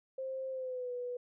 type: tone with pitch glide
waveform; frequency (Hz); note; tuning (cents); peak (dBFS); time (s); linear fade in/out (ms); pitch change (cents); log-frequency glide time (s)
sine; 527 to 491.7; C5 to B4; +12 to -8; -36; 0.18-1.17; 5; -120; 0.5-0.92
effects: none